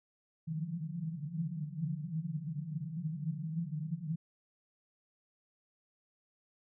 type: band-pass noise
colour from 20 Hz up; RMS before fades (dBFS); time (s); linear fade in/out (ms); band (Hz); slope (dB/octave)
white; -38; 0.47-4.16; 10; 150 to 170; 96
effects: none